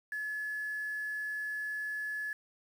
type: tone with quantisation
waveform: sine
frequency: 1709 Hz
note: G#6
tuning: 49 cents sharp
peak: -34 dBFS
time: 0.12-2.33 s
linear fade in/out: 2 ms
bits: 9
effects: none